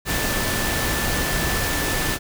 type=tone in noise; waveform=sine; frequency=1760 Hz; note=A6; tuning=in tune; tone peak=-29 dBFS; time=0.05-2.19 s; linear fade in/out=50 ms; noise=pink; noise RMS=-23 dBFS; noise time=0.05-2.19 s; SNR=-9 dB; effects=none